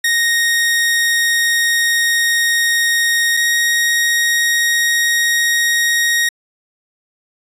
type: tone pair in turn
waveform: sawtooth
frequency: 1864.7 / 1875.5 Hz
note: A#6 / A#6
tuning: 0 / +10 cents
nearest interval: unison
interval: 10 cents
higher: second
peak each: -9 dBFS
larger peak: neither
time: 0.04-3.37 / 3.37-6.29 s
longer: first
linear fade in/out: 5 ms
effects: resampled to 32000 Hz